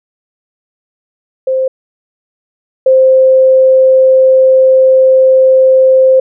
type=tone pair in turn; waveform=sine; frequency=523.3 / 523.3 Hz; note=C5 / C5; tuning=0 / 0 cents; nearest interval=unison; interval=0 cents; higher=neither; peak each=-9 / -3 dBFS; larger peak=second; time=1.47-1.68 / 2.86-6.2 s; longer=second; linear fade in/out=5 ms; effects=none